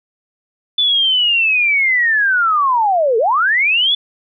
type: linear two-way sweep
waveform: sine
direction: down then up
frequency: 3500 to 425.3 to 3500 Hz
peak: -11 dBFS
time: 0.78-3.95 s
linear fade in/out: 5 ms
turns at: 3.18 s
effects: none